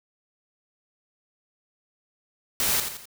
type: noise with echo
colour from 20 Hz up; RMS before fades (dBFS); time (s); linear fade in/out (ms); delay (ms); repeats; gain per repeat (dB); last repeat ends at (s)
white; -24; 2.6-2.8; 0; 85; 3; -7; 3.055
effects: none